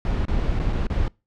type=noise with dropouts; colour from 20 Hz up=brown; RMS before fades=-22 dBFS; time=0.05-1.08 s; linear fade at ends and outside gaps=1 ms; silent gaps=0.252-0.282 / 0.592-0.599 / 0.726-0.73 / 0.869-0.9 s; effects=noise-tail reverb RT60 0.3 s tail -26 dB re dry + low-pass 4000 Hz 12 dB/octave